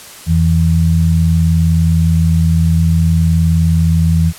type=tone pair together; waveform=sine; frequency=84.9 / 164.4 Hz; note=F2 / E3; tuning=-48 / -4 cents; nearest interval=major seventh; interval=1144 cents; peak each=-11 dBFS; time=0.26-4.33 s; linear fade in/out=50 ms; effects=white hiss -34 dBFS RMS until 4.38 s + low-pass 12000 Hz 12 dB/octave